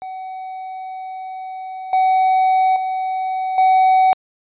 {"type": "tone with level steps", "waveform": "triangle", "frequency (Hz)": 753, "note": "F#5", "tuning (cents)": 30, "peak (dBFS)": [-25, -10, -17, -8], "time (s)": [0.02, 4.13], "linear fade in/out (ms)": 0, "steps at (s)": [1.93, 2.76, 3.58], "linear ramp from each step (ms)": 2, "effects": ["resampled to 8000 Hz"]}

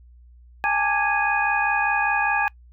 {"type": "tone cluster", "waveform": "sine", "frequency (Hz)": [815, 880, 1175, 1656, 2486], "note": ["G#5", "A5", "D6", "G#6", "D#7"], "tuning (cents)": [-33, 0, 1, -5, -2], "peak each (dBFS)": [-24, -26, -31, -23, -26], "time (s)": [0.64, 2.48], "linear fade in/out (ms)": 0, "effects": ["noise-tail reverb RT60 0.1 s tail -24 dB re dry", "added 60 Hz sine -46 dBFS peak until 2.72 s"]}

